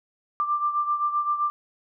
sine beating tone pair, 1182 / 1189.7 Hz, D6 / D6, +11 / +22 cents, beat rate 7.7 Hz, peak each -23 / -29 dBFS, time 0.4-1.5 s, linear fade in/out 0 ms, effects none

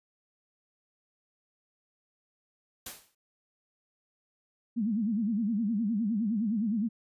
white noise with exponential decay, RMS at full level -36 dBFS, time 2.86-3.15 s, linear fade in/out 5 ms, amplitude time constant 61 ms
sine tone with vibrato, 216.7 Hz, A3, 26 cents flat, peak -26 dBFS, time 4.76-6.89 s, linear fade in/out 20 ms, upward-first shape sine, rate 9.7 Hz, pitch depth 170 cents each way
effects resampled to 32000 Hz

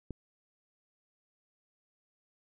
click, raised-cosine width 3 ms, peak -26 dBFS, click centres 0.107 s, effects none

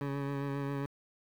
20% pulse tone with vibrato, 140 Hz, C#3, 18 cents sharp, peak -28 dBFS, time 0.01-0.86 s, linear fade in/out 2 ms, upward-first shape sine, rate 7.4 Hz, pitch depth 21 cents each way, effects low-pass 2000 Hz 12 dB/octave + 9-bit

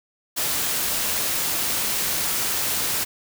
white noise, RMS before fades -24 dBFS, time 0.36-3.05 s, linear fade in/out 20 ms, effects none

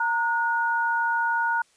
sine tone pair together, 923.4 / 1451 Hz, A#5 / F#6, -17 / -34 cents, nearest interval minor sixth, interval 783 cents, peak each -24 dBFS, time 0-1.62 s, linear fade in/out 5 ms, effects white hiss -62 dBFS RMS until 1.76 s + resampled to 22050 Hz

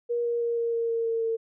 sine tone with pitch steps, 475.5 / 472.2 / 469 / 465.7 / 462.5 / 459.3 / 456.1 / 453 Hz, A#4 / A#4 / A#4 / A#4 / A#4 / A#4 / A#4 / A#4, +34 / +22 / +11 / -2 / -14 / -26 / -38 / -50 cents, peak -24 dBFS, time 0.09-1.37 s, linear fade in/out 20 ms, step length 160 ms, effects none

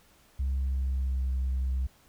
sine tone with pitch glide, 67 to 64.98 Hz, C2 to C2, +42 to -11 cents, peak -24 dBFS, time 0.39-1.87 s, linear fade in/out 10 ms, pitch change -53 cents, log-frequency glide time 0.49-1.3 s, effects tanh soft clip ceiling -24 dBFS + pink hiss -61 dBFS RMS until 2.08 s

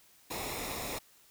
pink noise with comb filter, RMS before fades -38 dBFS, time 0.3-0.99 s, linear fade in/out 10 ms, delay 0.65 ms, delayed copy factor -0.6, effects white hiss -62 dBFS RMS until 1.3 s

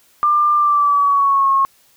sine tone with pitch glide, 1193 to 1087.7 Hz, D6 to C#6, +27 to -33 cents, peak -11 dBFS, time 0.23-1.65 s, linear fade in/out 0 ms, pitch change -160 cents, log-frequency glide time 0.55-1.5 s, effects white hiss -54 dBFS RMS until 1.96 s

